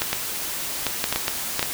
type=clicks; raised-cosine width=0.2 ms; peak=-4 dBFS; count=9; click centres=0.019 / 0.13 / 0.867 / 1.041 / 1.126 / 1.16 / 1.281 / 1.594 / 1.628 s; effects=white hiss -29 dBFS RMS until 1.73 s

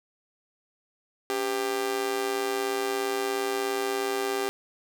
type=tone with amplitude modulation; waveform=sawtooth; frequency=396.1 Hz; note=G4; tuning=18 cents sharp; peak=-19 dBFS; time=1.3-4.49 s; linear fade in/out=0 ms; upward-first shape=sine; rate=117 Hz; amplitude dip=75%; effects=none

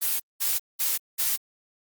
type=noise bursts; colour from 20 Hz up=blue; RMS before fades=-25 dBFS; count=4; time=0.01-1.37 s; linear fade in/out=20 ms; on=190 ms; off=200 ms; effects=Opus 32 kbps

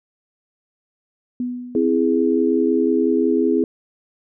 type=tone with exponential decay; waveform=sine; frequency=246.9 Hz; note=B3; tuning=in tune; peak=-19 dBFS; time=1.4-2.32 s; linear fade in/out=2 ms; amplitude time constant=200 ms
type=chord; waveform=sine; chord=C augmented; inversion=none; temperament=equal with one note detuned; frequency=259.2 / 329.6 / 415.3 Hz; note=C4 / E4 / G#4; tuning=-16 / 0 / 0 cents; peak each=-19 dBFS; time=1.75-3.64 s; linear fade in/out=2 ms
effects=none

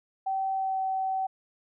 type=tone with pitch glide; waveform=sine; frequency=770 to 763.4 Hz; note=G5 to G5; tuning=-31 to -46 cents; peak=-26 dBFS; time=0.26-1.27 s; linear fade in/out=10 ms; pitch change=-15 cents; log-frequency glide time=0.53-0.8 s; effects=none

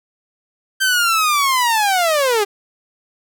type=linear sweep; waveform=sawtooth; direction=down; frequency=1568 to 392 Hz; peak=-10 dBFS; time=0.8-2.45 s; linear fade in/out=20 ms; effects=none

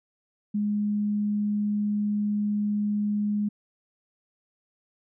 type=tone; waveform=sine; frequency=207.7 Hz; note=G#3; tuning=in tune; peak=-23 dBFS; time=0.54-3.49 s; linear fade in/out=10 ms; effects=none

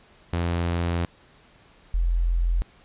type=tone pair in turn; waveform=sawtooth / sine; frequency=85.7 / 42.85 Hz; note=F2 / F1; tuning=-32 / -32 cents; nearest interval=octave; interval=1200 cents; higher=first; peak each=-19 dBFS; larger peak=neither; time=0.33-1.05 / 1.94-2.62 s; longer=first; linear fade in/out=0 ms; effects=pink hiss -55 dBFS RMS until 2.84 s + resampled to 8000 Hz

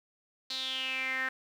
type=tone with band-pass filter sweep; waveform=sawtooth; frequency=261.6 Hz; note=C4; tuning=in tune; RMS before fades=-34 dBFS; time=0.5-1.29 s; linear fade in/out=5 ms; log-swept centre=4200 to 1700 Hz; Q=7.4; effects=10-bit

